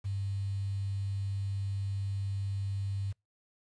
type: tone with quantisation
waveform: sine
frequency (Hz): 98.6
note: G2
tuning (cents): +11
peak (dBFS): -31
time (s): 0.04-3.13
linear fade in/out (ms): 20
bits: 9
effects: noise-tail reverb RT60 0.2 s tail -26 dB re dry + resampled to 22050 Hz